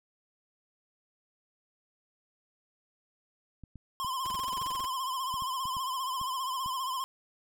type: clicks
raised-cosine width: 5 ms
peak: -34 dBFS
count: 11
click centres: 3.637 / 3.757 / 4.047 / 4.344 / 4.619 / 5.341 / 5.422 / 5.655 / 5.768 / 6.214 / 6.661 s
type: tone with vibrato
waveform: square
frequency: 1042 Hz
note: C6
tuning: 7 cents flat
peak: -32 dBFS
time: 4-7.04 s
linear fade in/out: 0 ms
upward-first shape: triangle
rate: 15 Hz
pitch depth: 88 cents each way
type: noise bursts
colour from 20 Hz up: pink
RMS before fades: -43 dBFS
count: 14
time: 4.25-4.856 s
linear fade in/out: 5 ms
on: 21 ms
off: 24 ms
effects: none